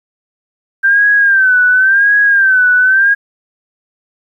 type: tone with vibrato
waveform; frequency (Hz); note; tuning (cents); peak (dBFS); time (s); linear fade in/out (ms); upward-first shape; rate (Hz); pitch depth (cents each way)
sine; 1568; G6; 0; -6; 0.83-3.15; 20; sine; 0.93; 98
effects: 8-bit